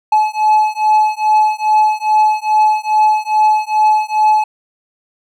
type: beating tone pair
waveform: triangle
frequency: 856 / 858.4 Hz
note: A5 / A5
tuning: -48 / -43 cents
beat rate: 2.4 Hz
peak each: -11 dBFS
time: 0.12-4.44 s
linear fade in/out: 5 ms
effects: none